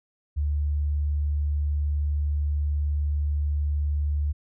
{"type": "tone", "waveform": "sine", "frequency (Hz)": 73.42, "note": "D2", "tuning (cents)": 0, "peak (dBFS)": -22, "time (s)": [0.36, 4.33], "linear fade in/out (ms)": 20, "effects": []}